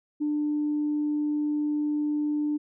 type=tone; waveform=sine; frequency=297.7 Hz; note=D4; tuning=24 cents sharp; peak=-23 dBFS; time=0.2-2.58 s; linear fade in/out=20 ms; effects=tanh soft clip ceiling -19 dBFS